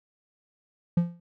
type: tone with exponential decay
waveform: triangle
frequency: 172.3 Hz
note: F3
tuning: 23 cents flat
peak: -14 dBFS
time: 0.97-1.2 s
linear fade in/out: 5 ms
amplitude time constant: 49 ms
effects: none